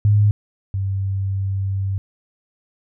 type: tone pair in turn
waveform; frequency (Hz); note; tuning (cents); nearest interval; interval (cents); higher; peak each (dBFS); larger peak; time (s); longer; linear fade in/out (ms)
sine; 103.83 / 97.19; G#2 / G2; 0 / -14; minor second; 114; first; -11 / -19; first; 0.05-0.31 / 0.74-1.98; second; 0
effects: none